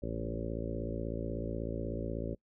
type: harmonic tone with a mistuned harmonic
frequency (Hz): 56.3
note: A1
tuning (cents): +40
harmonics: 1 / 2 / 3 / 4 / 5 / 6 / 7 / 8 / 9 / 10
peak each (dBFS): -40 / -42 / -45 / -43 / -43 / -45 / -44 / -47 / -45 / -44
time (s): 0.02-2.35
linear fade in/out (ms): 10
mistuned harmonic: 3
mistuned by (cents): -19
effects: noise-tail reverb RT60 0.1 s tail -23 dB re dry